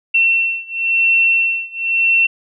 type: beating tone pair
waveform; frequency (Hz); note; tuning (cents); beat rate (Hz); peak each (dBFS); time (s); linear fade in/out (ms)
sine; 2705 / 2705.96; E7 / E7; +44 / +45; 0.96; -15 / -16; 0.14-2.27; 10
effects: none